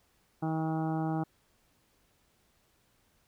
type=harmonic tone; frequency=159.4 Hz; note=D#3; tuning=42 cents sharp; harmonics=1 / 2 / 3 / 4 / 5 / 6 / 7 / 8 / 9; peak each=-32 / -33 / -46 / -43 / -37 / -49 / -49 / -48 / -51 dBFS; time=0.42-1.24 s; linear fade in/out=10 ms; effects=pink hiss -70 dBFS RMS until 3.27 s